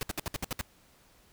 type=noise bursts; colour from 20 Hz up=pink; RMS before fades=-33 dBFS; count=8; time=0.01-0.611 s; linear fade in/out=0 ms; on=20 ms; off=63 ms; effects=pink hiss -62 dBFS RMS until 1.32 s